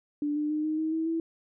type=tone with pitch steps; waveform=sine; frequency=293.7 / 299.2 / 304.8 / 310.4 / 316.2 / 322.1 / 328.1 Hz; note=D4 / D4 / D#4 / D#4 / D#4 / E4 / E4; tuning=0 / +32 / -36 / -4 / +28 / -40 / -8 cents; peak=-26 dBFS; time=0.22-1.2 s; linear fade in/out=2 ms; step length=140 ms; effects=none